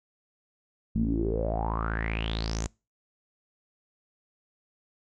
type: tone with low-pass filter sweep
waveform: sawtooth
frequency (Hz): 55.3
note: A1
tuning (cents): +9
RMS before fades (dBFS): -29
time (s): 0.95-2.67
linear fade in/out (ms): 5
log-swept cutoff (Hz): 200 to 7300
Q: 9.6
effects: noise-tail reverb RT60 0.3 s tail -26 dB re dry